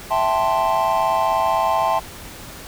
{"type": "chord", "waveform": "triangle", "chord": "A minor seventh", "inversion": "second", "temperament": "equal", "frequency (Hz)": [659.3, 784, 880, 1046.5], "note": ["E5", "G5", "A5", "C6"], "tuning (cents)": [0, 0, 0, 0], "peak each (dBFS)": [-20, -21, -19, -20], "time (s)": [0.1, 2], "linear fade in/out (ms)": 20, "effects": ["pink hiss -37 dBFS RMS until 2.67 s"]}